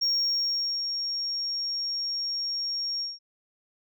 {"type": "tone with ADSR envelope", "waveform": "sine", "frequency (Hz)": 5560, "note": "F8", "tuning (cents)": -9, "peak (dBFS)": -20, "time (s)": [0.01, 3.19], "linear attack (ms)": 16, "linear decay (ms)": 790, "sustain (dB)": -7, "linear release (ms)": 180, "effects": ["tanh soft clip ceiling -20 dBFS"]}